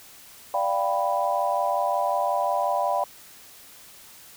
sine chord, G dominant seventh, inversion second, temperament equal, 587.3 / 698.5 / 784 / 987.8 Hz, D5 / F5 / G5 / B5, 0 / 0 / 0 / 0 cents, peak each -27 dBFS, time 0.54-3.04 s, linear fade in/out 2 ms, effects white hiss -48 dBFS RMS until 4.36 s

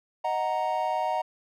triangle chord, D# minor, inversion none, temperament equal, 622.3 / 740 / 932.3 Hz, D#5 / F#5 / A#5, 0 / 0 / 0 cents, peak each -29 / -27 / -27 dBFS, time 0.24-1.22 s, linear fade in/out 10 ms, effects none

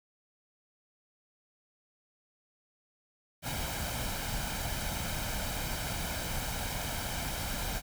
pink noise with comb filter, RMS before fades -35 dBFS, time 3.42-7.82 s, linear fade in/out 50 ms, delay 1.3 ms, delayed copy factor +0.55, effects none

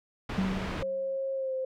pink low-pass noise, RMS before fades -35 dBFS, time 0.29-0.83 s, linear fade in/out 5 ms, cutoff 2700 Hz, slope 12 dB/octave
sine tone with exponential decay, 189.8 Hz, F#3, 44 cents sharp, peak -23 dBFS, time 0.38-1.17 s, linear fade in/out 2 ms, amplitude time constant 170 ms
sine tone with pitch glide, 538 to 522.4 Hz, C5 to C5, +48 to -3 cents, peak -29 dBFS, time 0.82-1.65 s, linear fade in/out 5 ms, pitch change -51 cents, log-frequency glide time 1.34-1.54 s
effects none

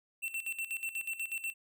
square tone with tremolo, 2694 Hz, E7, 37 cents sharp, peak -34 dBFS, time 0.22-1.54 s, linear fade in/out 20 ms, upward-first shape square, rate 8.2 Hz, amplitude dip 75%, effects none

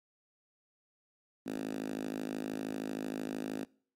5% pulse tone with high-pass filter, 53 Hz, G#1, 36 cents sharp, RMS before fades -38 dBFS, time 1.46-3.65 s, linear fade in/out 5 ms, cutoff 250 Hz, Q 3.9, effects noise-tail reverb RT60 0.5 s tail -24 dB re dry + MP3 64 kbps

